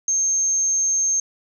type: tone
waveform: sine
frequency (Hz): 6390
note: G8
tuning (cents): +32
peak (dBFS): -17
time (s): 0.08-1.2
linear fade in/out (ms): 2
effects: none